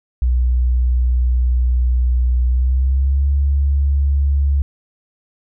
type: tone with pitch glide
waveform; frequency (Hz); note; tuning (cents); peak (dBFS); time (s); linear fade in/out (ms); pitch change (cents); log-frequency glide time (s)
sine; 61.7 to 70.06; B1 to C#2; -1 to +19; -12; 0.22-4.62; 0; +220; 2.47-3.28
effects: none